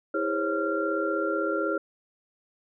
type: tone cluster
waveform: sine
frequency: 325.1 / 406.2 / 512 / 548 / 1381 Hz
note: E4 / G#4 / C5 / C#5 / F6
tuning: -24 / -38 / -38 / -20 / -20 cents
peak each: -30 / -31 / -37 / -30 / -30 dBFS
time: 0.14-1.78 s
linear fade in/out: 5 ms
effects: none